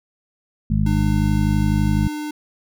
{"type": "harmonic tone", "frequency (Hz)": 51.91, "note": "G#1", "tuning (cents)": 0, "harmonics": [1, 2, 3, 4], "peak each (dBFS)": [-21, -21, -21, -21], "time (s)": [0.7, 2.08], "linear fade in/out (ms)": 5}
{"type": "tone", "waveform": "square", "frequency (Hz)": 300, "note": "D4", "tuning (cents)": 37, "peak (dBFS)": -26, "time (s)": [0.86, 2.31], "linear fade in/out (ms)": 5}
{"effects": []}